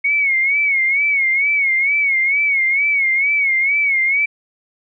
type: tone with vibrato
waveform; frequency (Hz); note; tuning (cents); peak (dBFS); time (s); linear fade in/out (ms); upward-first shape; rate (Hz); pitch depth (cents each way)
sine; 2205; C#7; -10; -13; 0.04-4.26; 10; sine; 2.2; 91
effects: none

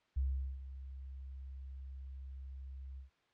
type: tone with ADSR envelope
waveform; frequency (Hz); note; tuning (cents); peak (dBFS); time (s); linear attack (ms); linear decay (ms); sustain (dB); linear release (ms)
sine; 66.6; C2; +31; -30; 0.16-3.1; 14; 410; -14; 120
effects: white hiss -74 dBFS RMS until 3.33 s + low-pass 3000 Hz 12 dB/octave

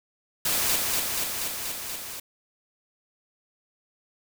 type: noise with echo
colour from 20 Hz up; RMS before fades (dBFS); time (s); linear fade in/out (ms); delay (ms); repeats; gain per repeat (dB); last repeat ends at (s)
white; -25; 0.45-0.76; 5; 240; 6; -2; 2.2
effects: none

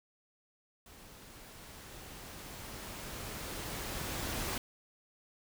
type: noise with level ramp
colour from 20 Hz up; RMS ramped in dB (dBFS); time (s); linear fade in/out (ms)
pink; -55 to -36; 0.86-4.58; 2
effects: none

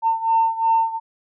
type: beating tone pair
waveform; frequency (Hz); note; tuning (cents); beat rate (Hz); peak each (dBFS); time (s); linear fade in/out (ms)
sine; 903 / 905.8; A5 / A#5; +45 / -50; 2.8; -17 / -20; 0.02-1; 50
effects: tanh soft clip ceiling -8 dBFS

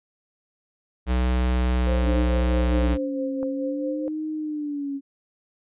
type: tone with pitch glide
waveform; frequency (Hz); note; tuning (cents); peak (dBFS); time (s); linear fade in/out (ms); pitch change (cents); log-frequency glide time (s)
square; 62.4 to 61.86; B1 to B1; +19 to +3; -20; 1.06-2.98; 50; -16; 1.35-2.21
type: tone with tremolo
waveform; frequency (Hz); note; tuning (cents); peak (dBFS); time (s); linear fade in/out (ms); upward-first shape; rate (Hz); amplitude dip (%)
sine; 523.3; C5; 0; -26; 1.87-4.08; 0; sine; 4.6; 55
type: tone with vibrato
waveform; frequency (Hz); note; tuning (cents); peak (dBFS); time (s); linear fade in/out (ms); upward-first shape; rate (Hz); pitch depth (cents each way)
sine; 291.5; D4; -13; -26; 2.02-5.01; 50; sine; 0.56; 110
type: click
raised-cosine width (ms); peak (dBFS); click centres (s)
1; -23; 3.43
effects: resampled to 8000 Hz

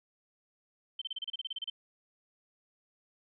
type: tone bursts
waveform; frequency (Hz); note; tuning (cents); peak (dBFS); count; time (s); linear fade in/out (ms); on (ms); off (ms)
sine; 3102; G7; -19; -34; 13; 0.99-1.7; 5; 26; 31
effects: none

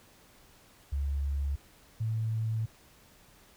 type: tone pair in turn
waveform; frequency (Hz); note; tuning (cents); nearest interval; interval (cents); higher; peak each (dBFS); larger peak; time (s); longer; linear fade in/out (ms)
sine; 70.1 / 111.28; C#2 / A2; +20 / +20; minor sixth; 800; second; -28; neither; 0.92-1.56 / 2-2.66; second; 10
effects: pink hiss -59 dBFS RMS until 3.56 s

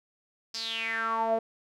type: tone with band-pass filter sweep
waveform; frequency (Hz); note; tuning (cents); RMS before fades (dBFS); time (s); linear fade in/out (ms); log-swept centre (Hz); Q
sawtooth; 226; A3; +47; -30; 0.54-1.39; 5; 5200 to 570; 7.3
effects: none

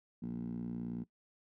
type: tone with band-pass filter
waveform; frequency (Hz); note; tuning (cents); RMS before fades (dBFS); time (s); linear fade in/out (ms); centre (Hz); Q
10% pulse; 58.9; A#1; +19; -40; 0.22-1.04; 10; 210; 4.7
effects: noise-tail reverb RT60 0.1 s tail -20 dB re dry

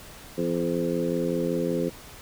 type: harmonic tone with a mistuned harmonic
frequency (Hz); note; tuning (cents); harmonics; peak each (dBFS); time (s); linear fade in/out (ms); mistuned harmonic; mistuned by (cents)
85.3; F2; -40; 2 / 3 / 4 / 5 / 6; -30 / -30 / -30 / -30 / -30; 0.37-1.9; 20; 6; +18
effects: pink hiss -45 dBFS RMS until 2.21 s

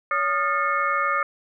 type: tone cluster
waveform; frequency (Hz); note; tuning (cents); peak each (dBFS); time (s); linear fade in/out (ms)
sine; 564 / 1228 / 1400 / 1776 / 2178; C#5 / D#6 / F6 / A6 / C#7; +30 / -23 / +4 / +16 / -31; -31 / -22 / -28 / -30 / -29; 0.11-1.23; 2
effects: none

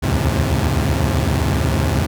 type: tone cluster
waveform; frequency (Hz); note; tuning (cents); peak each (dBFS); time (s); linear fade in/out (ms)
sawtooth; 69.9 / 77.6 / 85.6 / 107 / 133.4; C#2 / D#2 / F2 / A2 / C3; +15 / -4 / -34 / -48 / +34; -18; 0.02-2.07; 20
effects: none

